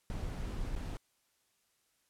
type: noise with dropouts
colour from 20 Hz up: brown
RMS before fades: -38 dBFS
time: 0.1-0.97 s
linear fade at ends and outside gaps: 0 ms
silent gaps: 0.752-0.762 s
effects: white hiss -75 dBFS RMS until 2.09 s + low-pass 12000 Hz 12 dB/octave